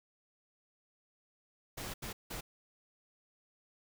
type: noise bursts at uneven times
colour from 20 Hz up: pink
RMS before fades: -42 dBFS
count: 3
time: 1.77-1.94 / 2.02-2.13 / 2.3-2.41 s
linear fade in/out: 10 ms
effects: none